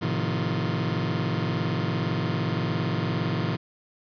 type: chord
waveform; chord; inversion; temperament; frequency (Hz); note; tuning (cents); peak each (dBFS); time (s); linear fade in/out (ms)
sawtooth; F dominant seventh; first; just; 109.13 / 130.96 / 157.15 / 174.61; A2 / C3 / Eb3 / F3; -14 / +2 / +18 / 0; -26; 0.01-3.57; 20
effects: resampled to 11025 Hz + 9-bit